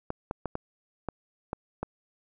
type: clicks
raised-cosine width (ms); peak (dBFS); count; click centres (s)
1; -17; 7; 0.104 / 0.311 / 0.457 / 0.554 / 1.087 / 1.531 / 1.83
effects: none